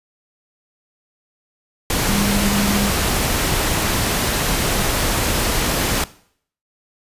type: tone in noise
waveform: sine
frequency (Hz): 201.8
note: G#3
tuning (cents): -49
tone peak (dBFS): -19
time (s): 2.09-2.9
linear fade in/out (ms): 2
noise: pink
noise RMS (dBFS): -19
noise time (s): 1.9-6.04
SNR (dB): -3
effects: noise-tail reverb RT60 0.6 s tail -19 dB re dry + resampled to 32000 Hz